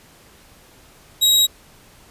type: tone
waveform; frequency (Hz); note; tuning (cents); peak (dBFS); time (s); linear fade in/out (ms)
sawtooth; 3821; A#7; +42; -9; 1.21-1.47; 20
effects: pink hiss -49 dBFS RMS until 2.1 s + resampled to 32000 Hz